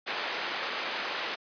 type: band-pass noise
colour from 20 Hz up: white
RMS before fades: -34 dBFS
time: 0.06-1.36 s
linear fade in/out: 20 ms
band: 390 to 2900 Hz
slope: 12 dB/octave
effects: resampled to 11025 Hz